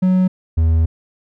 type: tone pair in turn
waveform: triangle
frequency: 185 / 81.13 Hz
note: F#3 / E2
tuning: 0 / -27 cents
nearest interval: octave + major second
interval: 1427 cents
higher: first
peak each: -9 dBFS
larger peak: neither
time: 0.02-0.28 / 0.57-0.86 s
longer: second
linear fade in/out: 10 ms
effects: none